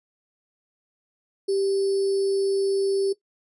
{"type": "tone with sample-and-hold", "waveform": "sine", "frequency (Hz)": 392, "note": "G4", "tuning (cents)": 0, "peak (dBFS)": -20, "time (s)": [1.48, 3.13], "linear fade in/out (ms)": 10, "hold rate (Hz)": 4900, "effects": ["noise-tail reverb RT60 0.1 s tail -17 dB re dry", "resampled to 24000 Hz"]}